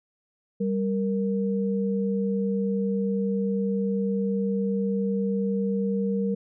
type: tone pair together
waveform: sine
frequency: 196.01 / 466.2 Hz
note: G3 / A#4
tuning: 0 / 0 cents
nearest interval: octave + minor third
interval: 1500 cents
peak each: -24 / -28 dBFS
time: 0.6-6.35 s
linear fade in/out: 10 ms
effects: none